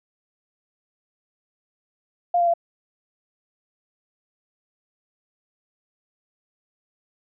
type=tone with pitch steps; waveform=sine; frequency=701 / 690.9 / 681 Hz; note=F5 / F5 / F5; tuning=+6 / -19 / -44 cents; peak=-16 dBFS; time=2.34-2.538 s; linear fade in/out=5 ms; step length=66 ms; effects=none